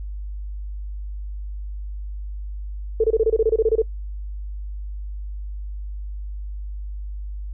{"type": "tone bursts", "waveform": "sine", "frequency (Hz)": 444.5, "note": "A4", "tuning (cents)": 18, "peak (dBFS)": -13, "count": 13, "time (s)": [3, 3.82], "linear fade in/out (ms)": 5, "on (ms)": 40, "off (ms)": 25, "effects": ["noise-tail reverb RT60 0.1 s tail -24 dB re dry", "added 50 Hz sine -28 dBFS peak until 7.53 s"]}